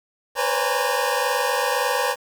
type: tone cluster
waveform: 25% pulse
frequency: 493.2 / 515 / 563 / 817 / 917 Hz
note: B4 / C5 / C#5 / G#5 / A#5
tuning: -2 / -28 / +27 / -29 / -29 cents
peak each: -23 dBFS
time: 0.35-2.16 s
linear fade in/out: 50 ms
effects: 8-bit